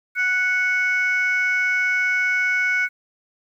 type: tone pair together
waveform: sine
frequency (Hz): 1480 / 2215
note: F#6 / C#7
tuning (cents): 0 / -2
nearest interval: perfect fifth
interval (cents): 698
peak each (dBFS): -19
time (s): 0.15-2.89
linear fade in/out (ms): 50
effects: tanh soft clip ceiling -13 dBFS + 9-bit